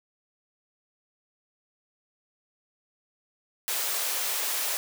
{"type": "high-pass noise", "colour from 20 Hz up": "white", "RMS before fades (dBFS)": -29, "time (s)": [3.68, 4.77], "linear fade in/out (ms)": 0, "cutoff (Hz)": 420, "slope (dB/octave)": 24, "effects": []}